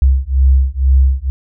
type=beating tone pair; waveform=sine; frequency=65.41 / 67.51 Hz; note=C2 / C#2; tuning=0 / -45 cents; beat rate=2.1 Hz; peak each=-11 dBFS; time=0.02-1.3 s; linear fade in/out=0 ms; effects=none